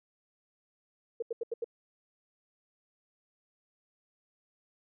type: tone bursts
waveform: sine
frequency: 463.9 Hz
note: A#4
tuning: 8 cents flat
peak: -30 dBFS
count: 5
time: 1.2-1.644 s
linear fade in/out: 5 ms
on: 24 ms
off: 81 ms
effects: none